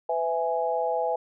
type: chord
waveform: sine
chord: E major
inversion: second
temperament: equal with one note detuned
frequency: 503.1 / 659.3 / 830.6 Hz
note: B4 / E5 / G#5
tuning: +32 / 0 / 0 cents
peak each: -28 dBFS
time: 0.09-1.16 s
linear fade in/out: 5 ms
effects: none